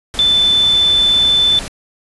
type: tone in noise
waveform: sine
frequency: 3520 Hz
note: A7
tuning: in tune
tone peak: -9 dBFS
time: 0.19-1.59 s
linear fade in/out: 0 ms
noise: pink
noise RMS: -27 dBFS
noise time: 0.14-1.68 s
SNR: +15 dB
effects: resampled to 24000 Hz